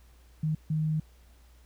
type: tone bursts at uneven times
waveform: sine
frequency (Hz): 155.56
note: D#3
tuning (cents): 0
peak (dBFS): -25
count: 2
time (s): 0.43-0.55 / 0.7-1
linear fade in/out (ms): 5
effects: added 60 Hz sine -54 dBFS peak until 1.65 s + pink hiss -64 dBFS RMS until 1.65 s